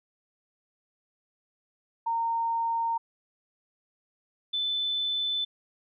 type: tone pair in turn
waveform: sine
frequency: 920 / 3514 Hz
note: A#5 / A7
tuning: -23 / -3 cents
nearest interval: octave + major seventh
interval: 2320 cents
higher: second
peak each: -25 / -26 dBFS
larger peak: first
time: 2.06-2.98 / 4.53-5.45 s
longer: neither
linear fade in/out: 10 ms
effects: none